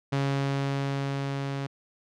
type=tone with level ramp; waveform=sawtooth; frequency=138.4 Hz; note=C#3; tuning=2 cents flat; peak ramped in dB=-20 to -26 dBFS; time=0.12-1.67 s; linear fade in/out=10 ms; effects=low-pass 5000 Hz 12 dB/octave